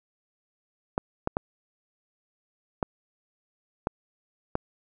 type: clicks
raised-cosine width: 1 ms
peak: -11 dBFS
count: 6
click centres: 0.979 / 1.274 / 1.369 / 2.828 / 3.871 / 4.554 s
effects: none